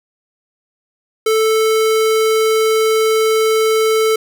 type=tone; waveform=square; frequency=440 Hz; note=A4; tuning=in tune; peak=-12 dBFS; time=1.26-4.16 s; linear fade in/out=5 ms; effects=none